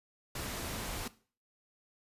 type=noise; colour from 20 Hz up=pink; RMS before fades=-39 dBFS; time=0.35-1.08 s; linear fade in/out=5 ms; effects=noise-tail reverb RT60 0.4 s tail -17 dB re dry + resampled to 32000 Hz